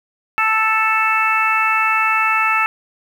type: harmonic tone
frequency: 440 Hz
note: A4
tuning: in tune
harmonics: 2 / 3 / 4 / 5 / 6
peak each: -22 / -17 / -23 / -22 / -19 dBFS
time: 0.38-2.66 s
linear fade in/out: 0 ms
effects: 7-bit

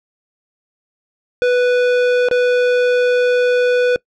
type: tone with dropouts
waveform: square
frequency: 493.9 Hz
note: B4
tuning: in tune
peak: -12 dBFS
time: 1.42-3.96 s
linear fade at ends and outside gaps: 0 ms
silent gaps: 2.286-2.312 s
effects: noise-tail reverb RT60 0.1 s tail -23 dB re dry + low-pass 3000 Hz 12 dB/octave

